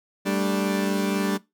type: chord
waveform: 30% pulse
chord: G suspended second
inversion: none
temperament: equal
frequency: 196 / 220 / 293.7 Hz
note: G3 / A3 / D4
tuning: 0 / 0 / 0 cents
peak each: -22 / -27 / -25 dBFS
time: 0.25-1.38 s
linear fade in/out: 20 ms
effects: noise-tail reverb RT60 0.2 s tail -20 dB re dry